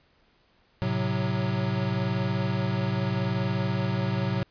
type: chord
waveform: square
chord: F# diminished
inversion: first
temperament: equal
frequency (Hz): 110 / 130.81 / 185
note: A2 / C3 / F#3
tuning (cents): 0 / 0 / 0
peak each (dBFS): -30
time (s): 0.82-4.43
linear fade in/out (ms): 0
effects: pink hiss -64 dBFS RMS until 4.5 s + resampled to 11025 Hz